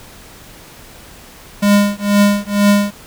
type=tone with tremolo; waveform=square; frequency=203.7 Hz; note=G#3; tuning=33 cents flat; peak=-7 dBFS; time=1.62-2.91 s; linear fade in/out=10 ms; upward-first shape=triangle; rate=2.1 Hz; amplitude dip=100%; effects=pink hiss -39 dBFS RMS until 3.06 s